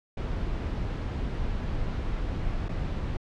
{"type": "noise with dropouts", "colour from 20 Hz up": "brown", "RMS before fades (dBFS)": -30, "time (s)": [0.17, 3.17], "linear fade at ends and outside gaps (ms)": 5, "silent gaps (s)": [2.685, 2.69], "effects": ["low-pass 4000 Hz 12 dB/octave"]}